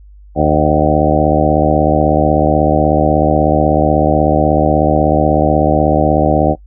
harmonic tone with a mistuned harmonic, 76.3 Hz, D#2, 33 cents flat, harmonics 1 / 2 / 3 / 4 / 5 / 6 / 7 / 8 / 9 / 10, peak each -18 / -17 / -19 / -16 / -21 / -21 / -17 / -16 / -21 / -17 dBFS, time 0.35-6.56 s, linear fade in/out 50 ms, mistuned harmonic 9, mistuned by +33 cents, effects noise-tail reverb RT60 0.1 s tail -22 dB re dry + added 50 Hz sine -36 dBFS peak until 6.66 s

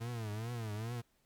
40% pulse tone with vibrato, 112.4 Hz, A2, 37 cents sharp, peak -37 dBFS, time 0-1.02 s, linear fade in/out 20 ms, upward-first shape triangle, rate 2.4 Hz, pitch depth 160 cents each way, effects pink hiss -75 dBFS RMS until 1.25 s + Opus 48 kbps

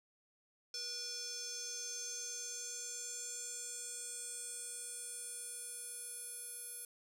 square tone with band-pass filter sweep, 483.9 Hz, B4, 35 cents flat, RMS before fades -45 dBFS, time 0.74-6.85 s, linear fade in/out 2 ms, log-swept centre 5400 to 11000 Hz, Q 5.7, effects none

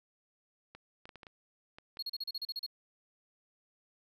clicks, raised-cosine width 0.3 ms, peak -33 dBFS, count 8, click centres 0.75 / 1.055 / 1.092 / 1.157 / 1.232 / 1.268 / 1.785 / 1.971 s
triangle tone bursts, 4307 Hz, C8, 49 cents sharp, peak -34 dBFS, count 10, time 1.99-2.664 s, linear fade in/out 5 ms, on 35 ms, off 36 ms
effects none

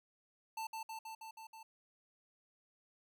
square tone with echo, 888 Hz, A5, 16 cents sharp, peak -40 dBFS, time 0.57-0.67 s, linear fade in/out 5 ms, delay 160 ms, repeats 6, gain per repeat -2 dB, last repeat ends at 1.63 s, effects none

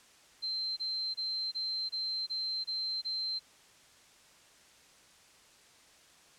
sine tone bursts, 4120 Hz, C8, 28 cents flat, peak -32 dBFS, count 8, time 0.42-3.395 s, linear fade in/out 20 ms, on 350 ms, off 25 ms, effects white hiss -60 dBFS RMS until 6.38 s + low-pass 8000 Hz 12 dB/octave

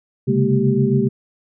sine tone cluster, 131.7 / 139 / 204 / 230.1 / 389.9 Hz, C3 / C#3 / G#3 / A#3 / G4, +12 / +5 / -31 / -22 / -9 cents, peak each -20 dBFS, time 0.27-1.09 s, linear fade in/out 20 ms, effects none

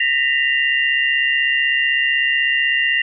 sine tone cluster, 1844 / 1980 / 2785 Hz, A#6 / B6 / F7, -19 / +4 / -5 cents, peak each -19 dBFS, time 0-3.02 s, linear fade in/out 5 ms, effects none

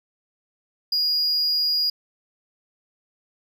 triangle tone, 4872 Hz, D#8, 37 cents flat, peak -18 dBFS, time 0.92-1.9 s, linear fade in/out 5 ms, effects none

